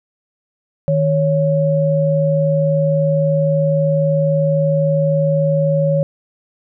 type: tone pair together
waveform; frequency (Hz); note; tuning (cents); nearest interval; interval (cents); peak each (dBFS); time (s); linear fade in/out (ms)
sine; 156 / 555.9; D#3 / C#5; +5 / +5; octave + minor seventh; 2200; -15; 0.88-6.03; 0
effects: none